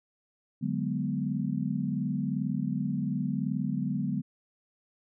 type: chord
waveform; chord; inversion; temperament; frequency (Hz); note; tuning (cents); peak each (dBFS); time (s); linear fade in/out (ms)
sine; G# half-diminished seventh; second; equal; 146.83 / 185 / 207.7 / 246.9; D3 / F#3 / G#3 / B3; 0 / 0 / 0 / 0; -33; 0.61-4.22; 20
effects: none